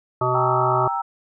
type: harmonic tone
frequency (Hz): 126.1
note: B2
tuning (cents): +36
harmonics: 1 / 3 / 5 / 7 / 9 / 10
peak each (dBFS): -25 / -25 / -25 / -25 / -25 / -25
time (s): 0.21-0.88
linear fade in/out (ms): 5
type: chord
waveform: sine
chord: E diminished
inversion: first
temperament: equal with one note detuned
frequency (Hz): 787.2 / 932.3 / 1318.5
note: G5 / Bb5 / E6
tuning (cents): +7 / 0 / 0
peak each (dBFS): -26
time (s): 0.34-1.02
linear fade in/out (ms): 10
effects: none